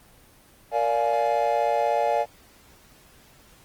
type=chord; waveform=triangle; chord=Bb dominant seventh; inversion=none; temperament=just; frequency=466.2 / 582.7 / 699.2 / 839.1 Hz; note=Bb4 / D5 / F5 / Ab5; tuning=0 / -14 / +2 / +18 cents; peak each=-27 / -23 / -23 / -24 dBFS; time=0.71-2.26 s; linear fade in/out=50 ms; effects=pink hiss -54 dBFS RMS until 3.64 s + Opus 24 kbps